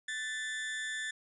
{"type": "tone with amplitude modulation", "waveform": "35% pulse", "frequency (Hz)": 1760, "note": "A6", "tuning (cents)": 0, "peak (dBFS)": -31, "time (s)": [0.08, 1.11], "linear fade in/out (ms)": 5, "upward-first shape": "sine", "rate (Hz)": 252, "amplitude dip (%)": 50, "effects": ["resampled to 24000 Hz", "12-bit"]}